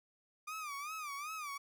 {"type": "tone with vibrato", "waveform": "30% pulse", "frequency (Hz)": 1200, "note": "D6", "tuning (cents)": 37, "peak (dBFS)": -38, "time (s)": [0.47, 1.58], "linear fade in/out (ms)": 10, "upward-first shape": "sine", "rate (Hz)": 2.6, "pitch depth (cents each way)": 130, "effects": []}